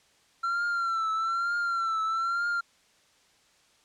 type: tone with vibrato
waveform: triangle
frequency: 1358 Hz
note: F6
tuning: 49 cents flat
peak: -24 dBFS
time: 0.43-2.61 s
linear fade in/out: 10 ms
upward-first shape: triangle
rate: 1.1 Hz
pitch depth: 70 cents each way
effects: white hiss -63 dBFS RMS until 3.84 s + low-pass 7000 Hz 12 dB/octave